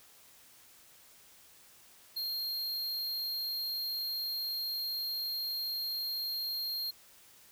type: tone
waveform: square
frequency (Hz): 4216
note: C8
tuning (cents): +12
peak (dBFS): -34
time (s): 2.16-6.91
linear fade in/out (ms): 10
effects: white hiss -59 dBFS RMS until 7.51 s